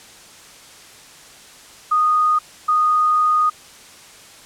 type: tone pair in turn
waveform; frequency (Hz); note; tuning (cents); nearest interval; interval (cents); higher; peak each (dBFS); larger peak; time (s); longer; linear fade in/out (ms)
sine; 1237 / 1237; D#6 / D#6; -10 / -10; unison; 0; neither; -13; neither; 1.91-2.39 / 2.68-3.5; second; 10
effects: white hiss -43 dBFS RMS until 4.45 s + low-pass 9000 Hz 12 dB/octave